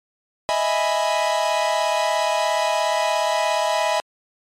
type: chord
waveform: 45% pulse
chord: E major seventh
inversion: third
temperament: equal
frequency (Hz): 622.3 / 659.3 / 830.6 / 987.8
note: D#5 / E5 / G#5 / B5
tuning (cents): 0 / 0 / 0 / 0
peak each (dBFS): -24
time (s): 0.49-4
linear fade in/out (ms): 0
effects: low-pass 8000 Hz 12 dB/octave + MP3 96 kbps